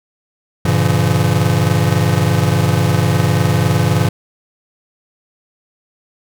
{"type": "chord", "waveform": "square", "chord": "G diminished seventh", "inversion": "none", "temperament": "just", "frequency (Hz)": [98, 117.6, 141.12, 169.34], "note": ["G2", "Bb2", "Db3", "Fb3"], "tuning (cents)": [0, 16, 31, 47], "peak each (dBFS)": -18, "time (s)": [0.65, 4.09], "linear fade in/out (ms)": 5, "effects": []}